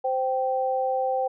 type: tone pair together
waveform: sine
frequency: 520 / 779.1 Hz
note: C5 / G5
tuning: -11 / -11 cents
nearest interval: perfect fifth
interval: 700 cents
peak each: -25 dBFS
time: 0.04-1.28 s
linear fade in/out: 10 ms
effects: none